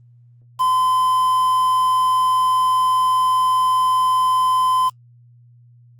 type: tone with quantisation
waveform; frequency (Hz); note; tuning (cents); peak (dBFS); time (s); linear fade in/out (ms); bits
triangle; 1025; C6; -36; -12; 0.59-4.9; 20; 6
effects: added 120 Hz sine -46 dBFS peak until 5.99 s + Opus 32 kbps